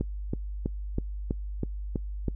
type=click train; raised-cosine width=3 ms; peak=-15 dBFS; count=8; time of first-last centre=0.01-2.283 s; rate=3.08 Hz; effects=noise-tail reverb RT60 0.1 s tail -24 dB re dry + added 50 Hz sine -32 dBFS peak until 2.35 s